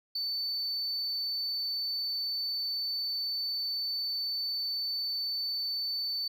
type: tone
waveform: sine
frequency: 4518 Hz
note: C#8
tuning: 32 cents sharp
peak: -28 dBFS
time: 0.15-6.28 s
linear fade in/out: 5 ms
effects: tanh soft clip ceiling -29 dBFS